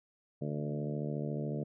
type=harmonic tone with a mistuned harmonic; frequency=73.9 Hz; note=D2; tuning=11 cents sharp; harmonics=2 / 3 / 4 / 5 / 6 / 7 / 8 / 9; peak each=-36 / -40 / -43 / -45 / -43 / -49 / -45 / -51 dBFS; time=0.41-1.64 s; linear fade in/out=10 ms; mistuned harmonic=2; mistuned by=-16 cents; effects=none